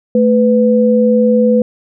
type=tone pair together; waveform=sine; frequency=220 / 497.9 Hz; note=A3 / B4; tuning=0 / +14 cents; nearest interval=octave + major second; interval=1414 cents; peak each=-10 dBFS; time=0.15-1.62 s; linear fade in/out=2 ms; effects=none